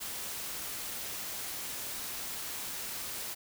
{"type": "noise", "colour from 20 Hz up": "white", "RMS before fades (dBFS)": -39, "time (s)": [0, 3.35], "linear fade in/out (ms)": 20, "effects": []}